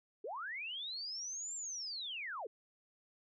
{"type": "linear two-way sweep", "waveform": "sine", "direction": "up then down", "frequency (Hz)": [370, 7459, 370], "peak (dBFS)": -40, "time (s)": [0.24, 2.47], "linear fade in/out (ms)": 5, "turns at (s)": 1.55, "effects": []}